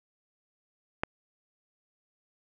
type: click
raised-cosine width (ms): 0.5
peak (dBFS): -12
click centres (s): 1.035
effects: none